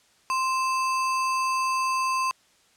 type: tone with sample-and-hold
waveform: sine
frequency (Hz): 1045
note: C6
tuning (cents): -2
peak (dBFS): -22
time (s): 0.3-2.31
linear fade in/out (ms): 0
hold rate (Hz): 3675
effects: white hiss -61 dBFS RMS until 2.76 s + low-pass 8000 Hz 12 dB/octave